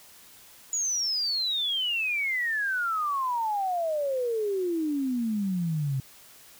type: exponential sweep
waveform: sine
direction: down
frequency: 6910 to 130 Hz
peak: -25 dBFS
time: 0.73-6 s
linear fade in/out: 2 ms
effects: white hiss -52 dBFS RMS until 6.59 s